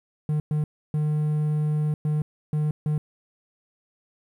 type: tone bursts at uneven times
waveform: triangle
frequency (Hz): 151.5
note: D#3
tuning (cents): -46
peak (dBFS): -19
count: 6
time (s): 0.29-0.4 / 0.51-0.64 / 0.94-1.94 / 2.05-2.22 / 2.53-2.71 / 2.86-2.98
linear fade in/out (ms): 2
effects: 10-bit